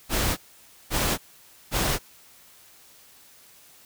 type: noise bursts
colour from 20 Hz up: pink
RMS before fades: -24 dBFS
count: 3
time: 0.09-1.99 s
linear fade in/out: 50 ms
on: 280 ms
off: 530 ms
effects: white hiss -53 dBFS RMS until 3.85 s